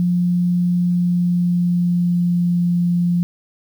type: tone with pitch glide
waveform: sine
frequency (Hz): 176.6 to 174.47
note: F3 to F3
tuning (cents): +20 to -1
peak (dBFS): -14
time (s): 0-3.23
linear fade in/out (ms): 0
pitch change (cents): -21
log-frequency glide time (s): 0.75-2.65
effects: 8-bit